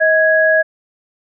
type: tone pair together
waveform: sine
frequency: 634.2 / 1662 Hz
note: D#5 / G#6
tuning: +33 / +1 cents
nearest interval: octave + perfect fourth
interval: 1668 cents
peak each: -12 dBFS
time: 0-0.63 s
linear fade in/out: 20 ms
effects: none